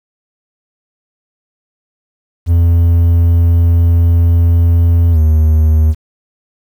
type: tone with pitch glide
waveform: triangle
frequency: 84.8 to 78.21 Hz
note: E2 to D#2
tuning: +50 to +10 cents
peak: -4 dBFS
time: 2.46-5.95 s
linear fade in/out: 50 ms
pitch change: -140 cents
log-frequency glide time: 5.12-5.18 s
effects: 7-bit

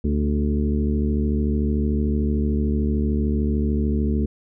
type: harmonic tone with a mistuned harmonic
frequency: 73.42 Hz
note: D2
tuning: in tune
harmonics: 1 / 2 / 3 / 4 / 5 / 6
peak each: -21 / -30 / -23 / -30 / -31 / -34 dBFS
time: 0.04-4.26 s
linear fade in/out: 5 ms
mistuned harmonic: 5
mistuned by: +33 cents
effects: none

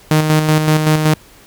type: tone with tremolo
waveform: sawtooth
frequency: 154.8 Hz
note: D#3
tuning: 9 cents flat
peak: -5 dBFS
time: 0.11-1.14 s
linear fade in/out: 2 ms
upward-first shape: square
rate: 5.3 Hz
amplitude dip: 45%
effects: pink hiss -44 dBFS RMS until 1.46 s

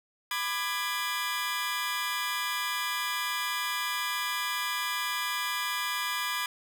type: chord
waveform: 20% pulse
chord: G# diminished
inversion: first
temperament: just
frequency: 996.7 / 1196.1 / 1661.2 Hz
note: B5 / D6 / G#6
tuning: +16 / +31 / 0 cents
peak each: -29 dBFS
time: 0.31-6.46 s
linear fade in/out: 2 ms
effects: none

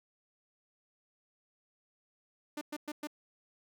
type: tone bursts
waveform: sawtooth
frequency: 298.6 Hz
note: D4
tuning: 29 cents sharp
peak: -33 dBFS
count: 4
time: 2.57-3.072 s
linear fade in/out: 5 ms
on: 43 ms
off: 110 ms
effects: none

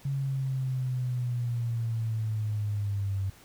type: linear sweep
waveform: sine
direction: down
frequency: 138.59 to 96 Hz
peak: -27 dBFS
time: 0.05-3.3 s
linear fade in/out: 5 ms
effects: pink hiss -55 dBFS RMS until 3.44 s

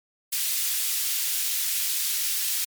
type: high-pass noise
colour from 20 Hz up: white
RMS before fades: -26 dBFS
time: 0.32-2.65 s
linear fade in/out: 10 ms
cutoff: 2600 Hz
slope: 12 dB/octave
effects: MP3 96 kbps

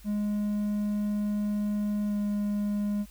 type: tone with pitch glide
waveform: triangle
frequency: 207.7 to 206 Hz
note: G#3 to G#3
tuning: 0 to -14 cents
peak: -24 dBFS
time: 0.04-3.06 s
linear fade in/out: 50 ms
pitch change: -14 cents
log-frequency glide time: 2.07-2.14 s
effects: added 50 Hz sine -49 dBFS peak until 3.1 s + white hiss -57 dBFS RMS until 3.1 s

